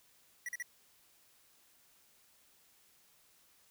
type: tone bursts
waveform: square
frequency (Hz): 1941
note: B6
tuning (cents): -31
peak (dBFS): -38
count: 3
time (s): 0.46-0.625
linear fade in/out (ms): 2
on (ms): 27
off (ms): 42
effects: white hiss -67 dBFS RMS until 3.7 s